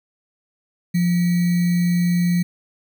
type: tone with sample-and-hold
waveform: sine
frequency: 175.1 Hz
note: F3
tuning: 5 cents sharp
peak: -15 dBFS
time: 0.94-2.43 s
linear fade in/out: 10 ms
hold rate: 2100 Hz
effects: none